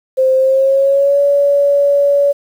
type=tone with pitch glide; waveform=sine; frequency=523.3 to 567.4 Hz; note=C5 to C#5; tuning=0 to +40 cents; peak=-8 dBFS; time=0.17-2.33 s; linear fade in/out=20 ms; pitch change=+140 cents; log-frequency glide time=0.35-1.2 s; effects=7-bit